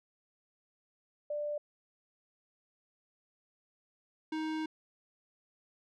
sine / square tone pair in turn, 591 / 313.9 Hz, D5 / D#4, +11 / +15 cents, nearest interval major seventh, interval 1096 cents, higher first, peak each -33 / -34 dBFS, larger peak first, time 1.3-1.58 / 4.32-4.66 s, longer second, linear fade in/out 5 ms, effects low-pass 4000 Hz 12 dB/octave

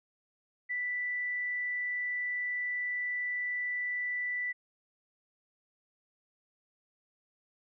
sine tone, 1975.5 Hz, B6, in tune, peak -31 dBFS, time 0.69-4.53 s, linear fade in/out 20 ms, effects none

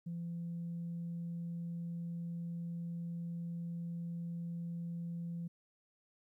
sine tone, 170 Hz, F3, 46 cents flat, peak -37 dBFS, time 0.06-5.48 s, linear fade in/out 10 ms, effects tanh soft clip ceiling -35 dBFS + 13-bit

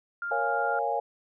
sine tone, 1400 Hz, F6, 4 cents sharp, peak -30 dBFS, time 0.22-0.79 s, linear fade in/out 2 ms
sine chord, Bb minor seventh, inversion none, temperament equal with one note detuned, 466.2 / 554.4 / 698.5 / 824.9 Hz, Bb4 / Db5 / F5 / Ab5, 0 / 0 / 0 / -12 cents, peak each -33 / -32 / -31 / -29 dBFS, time 0.31-1 s, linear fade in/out 5 ms
effects none

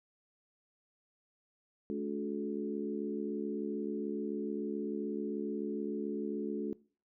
harmonic tone with a mistuned harmonic, 71.5 Hz, D2, 46 cents flat, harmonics 3 / 4 / 5 / 6, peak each -38 / -39 / -40 / -41 dBFS, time 1.9-6.73 s, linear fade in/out 0 ms, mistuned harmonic 5, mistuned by +22 cents, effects noise-tail reverb RT60 0.4 s tail -21 dB re dry

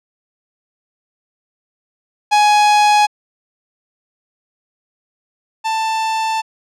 45% pulse tone pair in turn, 836 / 885.7 Hz, G#5 / A5, +11 / +11 cents, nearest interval minor second, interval 100 cents, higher second, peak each -9 / -16 dBFS, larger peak first, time 2.31-3.07 / 5.64-6.42 s, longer second, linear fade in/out 20 ms, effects low-pass 7000 Hz 12 dB/octave

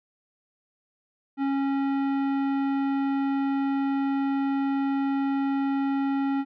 sine tone with tanh clipping, 274.7 Hz, C#4, 16 cents flat, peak -25 dBFS, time 1.37-6.45 s, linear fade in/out 50 ms, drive 15 dB, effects none

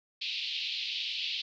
pink band-pass noise, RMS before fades -35 dBFS, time 0.21-1.42 s, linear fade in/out 10 ms, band 2600 to 4500 Hz, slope 48 dB/octave, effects none

